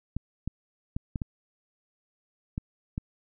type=clicks; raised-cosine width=5 ms; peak=-18 dBFS; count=7; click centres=0.166 / 0.476 / 0.965 / 1.158 / 1.218 / 2.579 / 2.979 s; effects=none